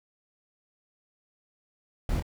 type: noise with echo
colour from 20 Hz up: brown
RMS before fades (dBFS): -28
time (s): 2.09-2.2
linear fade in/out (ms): 2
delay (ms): 25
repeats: 1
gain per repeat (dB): -6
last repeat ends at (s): 2.225
effects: none